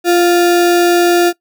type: tone with sample-and-hold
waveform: sine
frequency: 347.7 Hz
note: F4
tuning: 8 cents flat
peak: -7 dBFS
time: 0.04-1.33 s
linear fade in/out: 50 ms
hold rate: 1050 Hz
effects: noise-tail reverb RT60 0.1 s tail -20 dB re dry